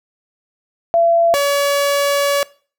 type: tone pair in turn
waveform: sine / sawtooth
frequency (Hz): 676 / 567.3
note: E5 / C#5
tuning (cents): +43 / +40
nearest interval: minor third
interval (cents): 303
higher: first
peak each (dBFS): -10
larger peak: neither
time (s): 0.94-1.34 / 1.34-2.43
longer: second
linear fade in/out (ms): 0
effects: noise-tail reverb RT60 0.4 s tail -21 dB re dry